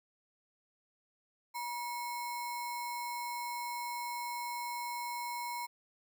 sine tone with sample-and-hold, 960 Hz, B5, 49 cents flat, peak -36 dBFS, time 1.54-5.67 s, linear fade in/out 20 ms, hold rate 3150 Hz, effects none

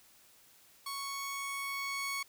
sawtooth tone pair together, 1108.7 / 2217 Hz, C#6 / C#7, 0 / 0 cents, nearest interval octave, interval 1200 cents, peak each -35 / -36 dBFS, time 0.86-2.23 s, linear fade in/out 5 ms, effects white hiss -62 dBFS RMS until 2.28 s

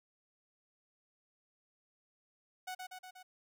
sawtooth tone with echo, 740 Hz, F#5, in tune, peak -36 dBFS, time 2.67-2.75 s, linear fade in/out 10 ms, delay 120 ms, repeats 4, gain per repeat -3 dB, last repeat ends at 3.23 s, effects none

